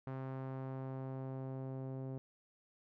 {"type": "tone with low-pass filter sweep", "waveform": "sawtooth", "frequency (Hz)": 132.3, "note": "C3", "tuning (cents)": 20, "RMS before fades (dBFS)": -43, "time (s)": [0.07, 2.18], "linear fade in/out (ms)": 0, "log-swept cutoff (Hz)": [1300, 540], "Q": 1, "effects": []}